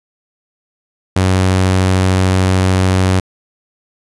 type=tone; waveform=sawtooth; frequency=93.5 Hz; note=F#2; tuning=19 cents sharp; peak=-6 dBFS; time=1.16-3.2 s; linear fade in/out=5 ms; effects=resampled to 24000 Hz + 8-bit